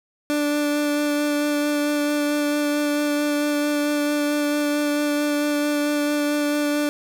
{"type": "tone with vibrato", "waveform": "30% pulse", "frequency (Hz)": 293.7, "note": "D4", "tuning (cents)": 0, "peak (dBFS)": -17, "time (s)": [0.3, 6.89], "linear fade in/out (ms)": 0, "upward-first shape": "sine", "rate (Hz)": 4.5, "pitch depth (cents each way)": 10, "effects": ["8-bit"]}